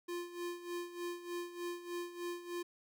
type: tone with tremolo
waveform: square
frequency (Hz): 349.2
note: F4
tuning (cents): 0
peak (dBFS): -38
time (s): 0.08-2.63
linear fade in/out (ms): 10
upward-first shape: sine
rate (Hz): 3.3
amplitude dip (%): 75
effects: none